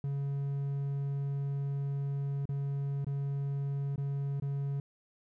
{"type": "tone with dropouts", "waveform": "triangle", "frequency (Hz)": 139.8, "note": "C#3", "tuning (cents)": 15, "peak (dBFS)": -29, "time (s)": [0.04, 4.8], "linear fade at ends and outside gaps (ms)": 2, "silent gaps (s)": [[2.455, 2.491], [3.046, 3.067], [3.959, 3.979], [4.399, 4.422]], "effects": []}